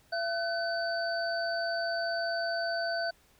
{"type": "tone cluster", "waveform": "sine", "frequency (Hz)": [675, 1510, 4571], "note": ["E5", "F#6", "D8"], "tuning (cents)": [41, 35, -48], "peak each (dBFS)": [-31, -34, -38], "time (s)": [0.12, 3.11], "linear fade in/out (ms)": 10, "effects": ["pink hiss -64 dBFS RMS until 3.39 s"]}